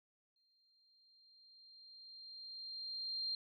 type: tone with exponential growth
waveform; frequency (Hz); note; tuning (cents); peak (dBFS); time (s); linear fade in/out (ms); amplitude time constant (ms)
sine; 4186; C8; 0; -36; 0.36-3.35; 2; 650
effects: none